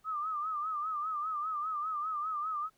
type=tone with vibrato; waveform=sine; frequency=1234 Hz; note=D#6; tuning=15 cents flat; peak=-32 dBFS; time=0.04-2.7 s; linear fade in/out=50 ms; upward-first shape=sine; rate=5 Hz; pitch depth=89 cents each way; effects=pink hiss -71 dBFS RMS until 2.77 s